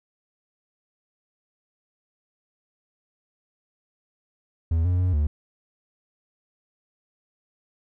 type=tone with pitch steps; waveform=triangle; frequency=81.9 / 89.7 / 91.1 / 74.4 Hz; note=E2 / F2 / F#2 / D2; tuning=-11 / +47 / -26 / +23 cents; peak=-17 dBFS; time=4.71-5.27 s; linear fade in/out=5 ms; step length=140 ms; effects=none